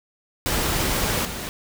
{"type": "noise with level steps", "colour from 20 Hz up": "pink", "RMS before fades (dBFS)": [-23, -31], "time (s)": [0.46, 1.49], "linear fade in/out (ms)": 0, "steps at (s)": 1.25, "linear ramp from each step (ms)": 2, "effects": []}